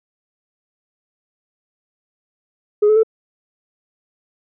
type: tone with pitch steps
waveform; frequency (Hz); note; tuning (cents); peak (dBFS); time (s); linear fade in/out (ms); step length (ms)
sine; 417.5 / 430.2 / 443.3; G#4 / A4 / A4; +9 / -39 / +13; -8; 2.82-3.033; 10; 71
effects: tanh soft clip ceiling -7 dBFS